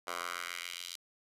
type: tone with high-pass filter sweep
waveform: 10% pulse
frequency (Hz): 87.31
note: F2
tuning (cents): 0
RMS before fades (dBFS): -41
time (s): 0.07-0.96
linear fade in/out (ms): 5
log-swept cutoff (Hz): 840 to 4000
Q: 1.7
effects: resampled to 32000 Hz